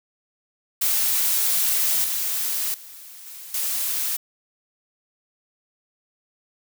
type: noise with level steps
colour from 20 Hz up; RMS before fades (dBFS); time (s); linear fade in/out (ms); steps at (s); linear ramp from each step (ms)
blue; -21 / -25 / -42 / -39 / -25; 0.81-4.17; 10; 2.04 / 2.74 / 3.26 / 3.54; 2
effects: none